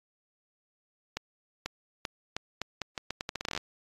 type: accelerating click train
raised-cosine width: 0.2 ms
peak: -15 dBFS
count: 19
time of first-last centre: 1.17-3.576 s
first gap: 490 ms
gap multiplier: 0.8
effects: AAC 32 kbps